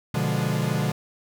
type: chord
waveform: 45% pulse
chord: B diminished seventh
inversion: none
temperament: equal with one note detuned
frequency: 122.62 / 146.83 / 174.61 / 207.7 Hz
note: B2 / D3 / F3 / Ab3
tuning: -12 / 0 / 0 / 0 cents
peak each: -28 / -26 / -29 / -30 dBFS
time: 0.14-0.92 s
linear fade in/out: 5 ms
effects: none